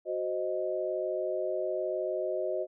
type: chord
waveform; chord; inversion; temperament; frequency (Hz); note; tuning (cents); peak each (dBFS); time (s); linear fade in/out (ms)
sine; C diminished; second; equal; 370 / 523.3 / 622.3; Gb4 / C5 / Eb5; 0 / 0 / 0; -34 / -35 / -32; 0.05-2.67; 50
effects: none